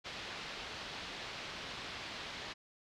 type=low-pass noise; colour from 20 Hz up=white; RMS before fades=-45 dBFS; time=0.04-2.54 s; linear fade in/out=20 ms; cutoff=4300 Hz; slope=24 dB/octave; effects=none